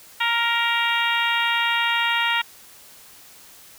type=harmonic tone with a mistuned harmonic; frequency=466.2 Hz; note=A#4; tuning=in tune; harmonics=2 / 3 / 4 / 5 / 6 / 7 / 8; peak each=-25 / -26 / -25 / -27 / -26 / -29 / -32 dBFS; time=0.2-2.42 s; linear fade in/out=10 ms; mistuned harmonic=4; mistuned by=+16 cents; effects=white hiss -47 dBFS RMS until 3.78 s